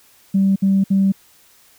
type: tone bursts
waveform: sine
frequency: 194.4 Hz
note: G3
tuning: 14 cents flat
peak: -11 dBFS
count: 3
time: 0.34-1.122 s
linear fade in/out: 10 ms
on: 220 ms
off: 61 ms
effects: tanh soft clip ceiling -7 dBFS + white hiss -52 dBFS RMS until 1.78 s